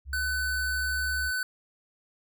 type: tone with vibrato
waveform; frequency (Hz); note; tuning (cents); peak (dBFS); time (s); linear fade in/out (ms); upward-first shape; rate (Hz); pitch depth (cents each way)
sine; 67.9; C#2; -35; -34; 0.05-1.32; 50; sine; 1.2; 24
type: tone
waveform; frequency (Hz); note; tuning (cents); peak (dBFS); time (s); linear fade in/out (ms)
square; 1506; F#6; +30; -28; 0.13-1.43; 2
effects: none